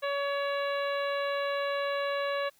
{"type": "harmonic tone with a mistuned harmonic", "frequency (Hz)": 564, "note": "C#5", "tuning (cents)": 30, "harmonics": [1, 2, 3, 4, 5, 6, 7], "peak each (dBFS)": [-30, -35, -37, -43, -42, -48, -44], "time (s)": [0.02, 2.5], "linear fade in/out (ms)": 20, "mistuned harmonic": 5, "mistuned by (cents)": -24, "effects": ["white hiss -65 dBFS RMS until 2.59 s"]}